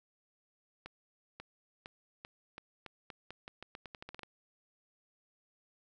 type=accelerating click train; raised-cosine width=0.3 ms; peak=-29 dBFS; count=18; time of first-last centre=0.86-4.233 s; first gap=540 ms; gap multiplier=0.85; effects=none